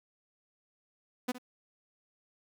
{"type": "tone with echo", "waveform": "sawtooth", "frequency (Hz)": 249.7, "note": "B3", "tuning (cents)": 19, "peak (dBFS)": -25, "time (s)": [1.28, 1.32], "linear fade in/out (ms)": 10, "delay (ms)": 64, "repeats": 1, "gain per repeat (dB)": -14, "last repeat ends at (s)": 1.384, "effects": ["11-bit"]}